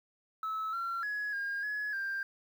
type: tone with pitch steps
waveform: sine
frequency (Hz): 1300 / 1365 / 1681 / 1618 / 1691 / 1587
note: E6 / F6 / G#6 / G#6 / G#6 / G6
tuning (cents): -24 / -40 / +20 / -46 / +31 / +21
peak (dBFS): -31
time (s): 0.43-2.23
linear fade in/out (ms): 2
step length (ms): 300
effects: tanh soft clip ceiling -30 dBFS + 10-bit